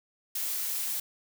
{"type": "noise", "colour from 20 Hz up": "blue", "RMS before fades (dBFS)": -32, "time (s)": [0.35, 1], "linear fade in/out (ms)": 5, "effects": []}